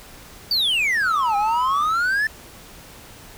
triangle exponential two-way sweep, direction down then up, 4699 to 796 to 1783 Hz, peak -16 dBFS, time 0.51-2.27 s, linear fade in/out 2 ms, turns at 1.36 s
sine tone with pitch glide, 1292 to 1278.6 Hz, E6 to D#6, -35 to +47 cents, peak -26 dBFS, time 1.02-1.87 s, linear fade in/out 50 ms, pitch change -18 cents, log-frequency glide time 1.27-1.73 s
effects pink hiss -43 dBFS RMS until 3.37 s

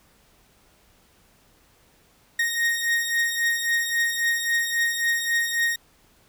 40% pulse beating tone pair, 1862 / 1865.7 Hz, A#6 / A#6, -2 / +1 cents, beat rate 3.7 Hz, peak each -22 / -26 dBFS, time 2.39-5.76 s, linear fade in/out 5 ms, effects pink hiss -59 dBFS RMS until 6.28 s

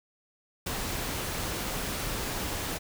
pink noise with ADSR envelope, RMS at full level -31 dBFS, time 0.66-2.79 s, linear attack 10 ms, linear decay 12 ms, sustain -2 dB, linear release 26 ms, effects none

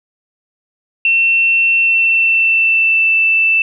sine tone with pitch glide, 2700 to 2655 Hz, E7 to E7, +41 to +12 cents, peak -9 dBFS, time 1.05-3.62 s, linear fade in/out 2 ms, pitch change -29 cents, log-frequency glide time 1.82-3.15 s, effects none

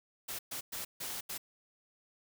white noise bursts at uneven times, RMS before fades -40 dBFS, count 5, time 0.28-0.39 / 0.51-0.61 / 0.72-0.85 / 1-1.21 / 1.29-1.38 s, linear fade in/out 10 ms, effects none

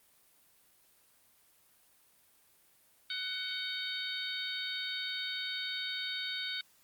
harmonic tone with a mistuned harmonic, 745 Hz, F#5, 12 cents sharp, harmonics 2 / 3 / 4 / 5 / 6, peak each -42 / -43 / -43 / -38 / -43 dBFS, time 3.1-6.61 s, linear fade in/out 2 ms, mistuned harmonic 4, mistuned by +62 cents, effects white hiss -66 dBFS RMS until 6.83 s + Opus 32 kbps

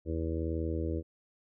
harmonic tone, 81.3 Hz, E2, 23 cents flat, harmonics 1 / 2 / 3 / 4 / 5 / 6 / 7, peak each -33 / -43 / -42 / -36 / -41 / -40 / -46 dBFS, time 0.05-1.03 s, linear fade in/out 50 ms, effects none

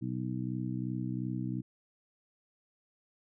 harmonic tone, 62.8 Hz, B1, 30 cents sharp, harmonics 2 / 3 / 4 / 5, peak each -36 / -38 / -39 / -40 dBFS, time 0.01-1.62 s, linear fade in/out 20 ms, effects none

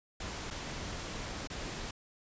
pink noise with dropouts, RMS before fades -40 dBFS, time 0.2-1.91 s, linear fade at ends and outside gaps 5 ms, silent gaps 0.504-0.508 / 1.474-1.5 s, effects resampled to 16000 Hz

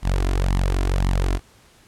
sawtooth tone with flanger, 46.25 Hz, F#1, in tune, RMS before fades -20 dBFS, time 0.02-1.4 s, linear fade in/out 50 ms, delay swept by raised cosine 0.96 to 2.96 ms, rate 1.9 Hz, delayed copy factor +0.65, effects pink hiss -53 dBFS RMS until 1.87 s + low-pass 11000 Hz 12 dB/octave

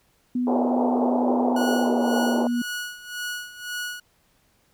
sine tone with pitch glide, 247.7 to 240.4 Hz, B3 to B3, +5 to -46 cents, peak -21 dBFS, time 0.35-2.62 s, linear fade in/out 5 ms, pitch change -51 cents, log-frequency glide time 1.65-2.06 s
white band-pass noise, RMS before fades -25 dBFS, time 0.47-2.47 s, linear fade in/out 2 ms, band 330 to 870 Hz, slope 48 dB/octave
sawtooth tone with tremolo, 1460 Hz, F#6, 24 cents flat, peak -24 dBFS, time 1.56-4 s, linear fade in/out 5 ms, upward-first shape sine, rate 1.9 Hz, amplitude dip 80%
effects pink hiss -64 dBFS RMS until 4.73 s

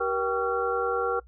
sine tone cluster, 385.8 / 475.9 / 779 / 1128 / 1371 Hz, G4 / A#4 / G5 / C#6 / F6, -28 / +36 / -11 / +30 / -32 cents, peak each -33 / -27 / -32 / -34 / -29 dBFS, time 0-1.2 s, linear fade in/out 10 ms, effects noise-tail reverb RT60 0.1 s tail -21 dB re dry + added 60 Hz sine -49 dBFS peak until 1.27 s

